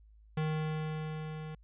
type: tone with level ramp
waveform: square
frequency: 155.56 Hz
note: D#3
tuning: in tune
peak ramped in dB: -30 to -41 dBFS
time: 0.37-1.55 s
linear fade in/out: 5 ms
effects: added 53 Hz sine -56 dBFS peak until 1.63 s + resampled to 8000 Hz